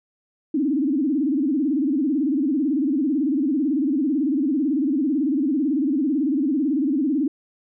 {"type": "tone with vibrato", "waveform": "sine", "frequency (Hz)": 285.2, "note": "C#4", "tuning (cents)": 49, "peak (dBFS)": -18, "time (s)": [0.54, 7.28], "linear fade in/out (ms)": 5, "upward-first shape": "sine", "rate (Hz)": 18, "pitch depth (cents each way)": 210, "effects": []}